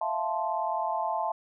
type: chord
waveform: sine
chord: F major seventh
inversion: third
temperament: equal with one note detuned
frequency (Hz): 659.3 / 698.5 / 875.4 / 1046.5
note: E5 / F5 / A5 / C6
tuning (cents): 0 / 0 / -9 / 0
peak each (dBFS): -33 / -34 / -30 / -34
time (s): 0.01-1.32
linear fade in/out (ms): 5
effects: none